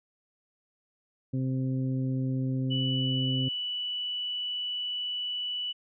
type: harmonic tone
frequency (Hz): 130.81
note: C3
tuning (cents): 0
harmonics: 1 / 2 / 3 / 4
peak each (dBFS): -28 / -31 / -45 / -45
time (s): 1.33-3.49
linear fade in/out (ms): 10
type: tone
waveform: sine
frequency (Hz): 2962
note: F#7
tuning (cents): +1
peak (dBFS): -30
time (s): 2.7-5.73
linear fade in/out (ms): 20
effects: none